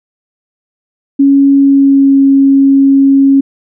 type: tone with pitch glide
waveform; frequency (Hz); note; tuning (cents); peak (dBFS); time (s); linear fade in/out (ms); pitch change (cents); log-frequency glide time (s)
sine; 277.2 to 273.9; C#4 to C#4; 0 to -21; -3; 1.19-3.41; 10; -21; 1.56-2.19
effects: none